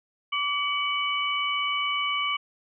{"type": "tone cluster", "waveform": "sine", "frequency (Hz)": [1157, 2269, 2978], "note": ["D6", "C#7", "F#7"], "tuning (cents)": [-26, 40, 11], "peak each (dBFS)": [-28, -29, -29], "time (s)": [0.32, 2.37], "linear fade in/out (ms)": 10, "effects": []}